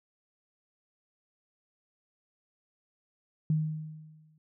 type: tone with exponential decay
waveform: sine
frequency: 155.56 Hz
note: D#3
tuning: in tune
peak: -22 dBFS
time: 3.5-4.38 s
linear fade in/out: 2 ms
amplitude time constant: 190 ms
effects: none